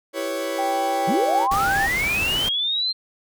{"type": "chord", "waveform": "40% pulse", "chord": "C# half-diminished seventh", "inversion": "first", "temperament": "equal", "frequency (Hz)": [329.6, 392, 493.9, 554.4], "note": ["E4", "G4", "B4", "C#5"], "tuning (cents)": [0, 0, 0, 0], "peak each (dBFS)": [-30, -32, -32, -26], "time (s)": [0.13, 1.48], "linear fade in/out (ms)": 50}
{"type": "tone with pitch glide", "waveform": "sine", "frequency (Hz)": [784, 791.3], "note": ["G5", "G5"], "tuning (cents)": [0, 16], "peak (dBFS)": -21, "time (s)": [0.58, 1.87], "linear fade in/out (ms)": 10, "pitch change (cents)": 16, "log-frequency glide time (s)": [0.88, 1.11]}
{"type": "linear sweep", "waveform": "sine", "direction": "up", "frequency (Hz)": [140, 4186], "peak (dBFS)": -20, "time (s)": [1.07, 2.93], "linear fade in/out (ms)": 20}
{"type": "noise", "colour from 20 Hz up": "pink", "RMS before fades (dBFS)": -29, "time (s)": [1.51, 2.49], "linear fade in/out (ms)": 5}
{"effects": []}